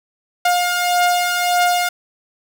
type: beating tone pair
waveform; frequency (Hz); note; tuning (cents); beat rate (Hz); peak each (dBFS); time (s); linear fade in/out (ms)
sawtooth; 709 / 710.7; F5 / F5; +26 / +30; 1.7; -17 / -12; 0.45-1.89; 5
effects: none